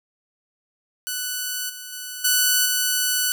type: tone with level steps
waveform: 5% pulse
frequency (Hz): 1487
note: F#6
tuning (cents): +8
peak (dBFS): -14 / -23 / -20 / -5 / -8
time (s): 1.07-3.32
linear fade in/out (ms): 0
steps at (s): 1.69 / 1.92 / 2.24 / 2.65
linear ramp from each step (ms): 10
effects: none